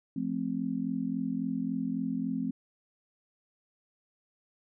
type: chord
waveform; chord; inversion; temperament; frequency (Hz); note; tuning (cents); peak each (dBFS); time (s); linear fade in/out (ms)
sine; F major; none; just; 174.61 / 218.3 / 261.9; F3 / A3 / C4; 0 / -13 / +2; -36 / -34 / -32; 0.16-2.51; 5
effects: none